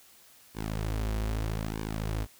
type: tone with flanger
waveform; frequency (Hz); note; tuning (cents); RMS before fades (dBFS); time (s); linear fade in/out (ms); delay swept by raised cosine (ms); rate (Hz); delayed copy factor
sawtooth; 53.8; A1; -38; -32; 0.54-2.27; 50; 1.5 to 6.9; 0.79; -0.85
effects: white hiss -57 dBFS RMS until 2.39 s